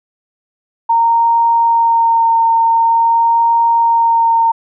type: tone with vibrato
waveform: sine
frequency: 921 Hz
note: A#5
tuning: 21 cents flat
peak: -8 dBFS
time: 0.89-4.52 s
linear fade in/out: 10 ms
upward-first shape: sine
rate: 0.46 Hz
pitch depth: 13 cents each way
effects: none